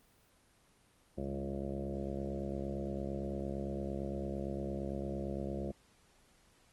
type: harmonic tone with a mistuned harmonic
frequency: 68.8 Hz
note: C#2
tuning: 12 cents flat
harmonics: 1 / 2 / 3 / 4 / 5 / 6 / 7 / 8 / 9 / 10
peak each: -43 / -45 / -41 / -51 / -43 / -48 / -50 / -45 / -49 / -52 dBFS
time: 1.17-5.72 s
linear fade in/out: 10 ms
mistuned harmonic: 3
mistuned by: -18 cents
effects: pink hiss -67 dBFS RMS until 6.72 s + Opus 24 kbps